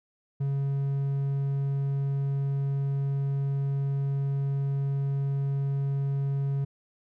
triangle tone, 138.59 Hz, C#3, in tune, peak -23 dBFS, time 0.4-6.65 s, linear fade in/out 10 ms, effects none

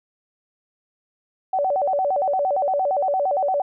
sine tone with vibrato, 659.3 Hz, E5, in tune, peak -18 dBFS, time 1.53-3.62 s, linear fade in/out 5 ms, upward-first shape square, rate 8.7 Hz, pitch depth 240 cents each way, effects none

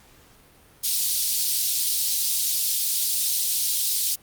pink high-pass noise, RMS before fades -23 dBFS, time 0.83-4.16 s, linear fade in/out 20 ms, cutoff 4100 Hz, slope 24 dB/octave, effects pink hiss -54 dBFS RMS until 4.22 s + Opus 48 kbps

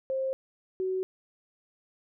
sine tone pair in turn, 530 / 374.8 Hz, C5 / F#4, +22 / +22 cents, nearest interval tritone, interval 600 cents, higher first, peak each -27 dBFS, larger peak neither, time 0.1-0.33 / 0.8-1.03 s, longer neither, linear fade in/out 0 ms, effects none

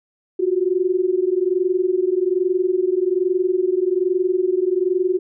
sine tone pair together, 356.6 / 377.8 Hz, F4 / F#4, +36 / +36 cents, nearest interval minor second, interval 100 cents, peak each -19 dBFS, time 0.39-5.19 s, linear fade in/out 10 ms, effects none

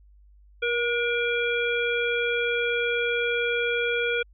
harmonic tone with a mistuned harmonic, 474.2 Hz, A#4, 30 cents sharp, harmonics 1 / 3 / 5 / 7, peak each -26 / -28 / -28 / -34 dBFS, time 0.62-4.23 s, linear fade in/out 10 ms, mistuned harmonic 3, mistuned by +25 cents, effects added 50 Hz sine -51 dBFS peak until 4.33 s

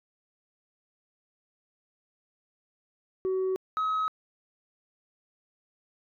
sine tone pair in turn, 376.5 / 1275.9 Hz, F#4 / D#6, +30 / +43 cents, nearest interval octave + major sixth, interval 2113 cents, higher second, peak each -23 / -23 dBFS, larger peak neither, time 3.25-3.56 / 3.77-4.08 s, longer neither, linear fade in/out 0 ms, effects tanh soft clip ceiling -24 dBFS

